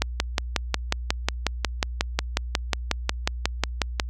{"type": "click train", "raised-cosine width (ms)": 0.2, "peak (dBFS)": -3, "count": 23, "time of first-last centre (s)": [0.02, 3.998], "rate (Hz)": 5.53, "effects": ["added 60 Hz sine -29 dBFS peak until 4.09 s"]}